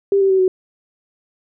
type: tone with pitch steps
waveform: sine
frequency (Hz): 396.3 / 388.1 / 380.2 / 372.3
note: G4 / G4 / F#4 / F#4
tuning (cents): +19 / -17 / +47 / +11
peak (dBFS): -11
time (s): 0.12-0.48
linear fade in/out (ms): 2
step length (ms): 90
effects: none